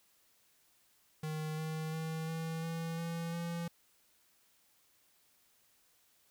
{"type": "tone with pitch steps", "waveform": "square", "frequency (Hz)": [155.56, 157.82, 160.12, 162.45, 164.81, 167.21, 169.64], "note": ["D#3", "D#3", "D#3", "E3", "E3", "E3", "E3"], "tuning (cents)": [0, 25, 50, -25, 0, 25, 50], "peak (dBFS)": -37, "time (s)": [1.23, 3.68], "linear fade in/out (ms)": 5, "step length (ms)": 350, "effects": ["white hiss -70 dBFS RMS until 6.3 s"]}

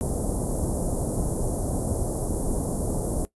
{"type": "band-stop noise", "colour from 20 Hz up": "pink", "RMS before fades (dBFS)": -26, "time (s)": [0.01, 3.25], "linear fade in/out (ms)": 0, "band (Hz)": [680, 10000], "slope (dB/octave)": 24, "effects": ["noise-tail reverb RT60 0.1 s tail -17 dB re dry", "resampled to 24000 Hz"]}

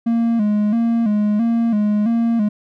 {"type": "tone with vibrato", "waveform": "triangle", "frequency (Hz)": 220, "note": "A3", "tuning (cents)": 0, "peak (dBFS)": -12, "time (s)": [0.06, 2.49], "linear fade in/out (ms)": 10, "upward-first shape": "square", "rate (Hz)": 1.5, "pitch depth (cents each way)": 88, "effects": []}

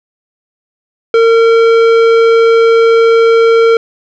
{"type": "tone with tanh clipping", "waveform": "sine", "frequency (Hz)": 456.9, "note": "A#4", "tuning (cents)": -35, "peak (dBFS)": -6, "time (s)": [1.14, 3.77], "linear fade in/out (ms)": 2, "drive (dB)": 14, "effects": []}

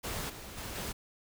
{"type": "noise with level steps", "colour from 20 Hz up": "pink", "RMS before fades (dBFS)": [-37, -46, -41, -38], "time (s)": [0.03, 0.93], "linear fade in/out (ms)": 20, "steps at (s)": [0.29, 0.57, 0.75], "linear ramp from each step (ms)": 10, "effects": []}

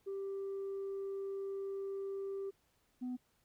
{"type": "tone pair in turn", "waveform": "sine", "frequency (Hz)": [392, 250.2], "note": ["G4", "B3"], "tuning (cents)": [0, 23], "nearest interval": "minor sixth", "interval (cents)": 777, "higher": "first", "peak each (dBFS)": [-36, -35], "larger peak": "second", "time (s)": [[0.06, 2.51], [3.01, 3.17]], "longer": "first", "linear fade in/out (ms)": 20, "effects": ["tanh soft clip ceiling -36 dBFS", "pink hiss -75 dBFS RMS until 3.44 s"]}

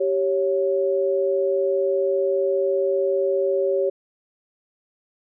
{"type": "tone pair together", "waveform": "sine", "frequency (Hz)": [389.3, 554.4], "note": ["G4", "C#5"], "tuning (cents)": [-12, 0], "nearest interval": "tritone", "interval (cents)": 612, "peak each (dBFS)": -21, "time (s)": [0, 3.9], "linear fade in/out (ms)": 10, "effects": []}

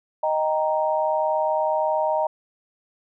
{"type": "chord", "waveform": "sine", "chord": "Eb major", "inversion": "none", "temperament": "equal", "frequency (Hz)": [622.3, 784, 932.3], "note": ["Eb5", "G5", "Bb5"], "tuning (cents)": [0, 0, 0], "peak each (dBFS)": [-22, -27, -24], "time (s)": [0.23, 2.27], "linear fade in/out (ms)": 5, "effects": []}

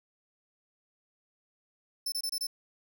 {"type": "tone bursts", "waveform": "sawtooth", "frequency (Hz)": 5290, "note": "E8", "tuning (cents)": 5, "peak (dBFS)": -28, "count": 5, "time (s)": [2.06, 2.469], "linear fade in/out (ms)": 5, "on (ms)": 61, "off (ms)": 26, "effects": []}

